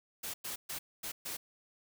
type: noise bursts at uneven times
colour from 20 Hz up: white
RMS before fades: -40 dBFS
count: 5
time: 0.23-0.34 / 0.44-0.56 / 0.69-0.79 / 1.03-1.12 / 1.25-1.37 s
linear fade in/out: 10 ms
effects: none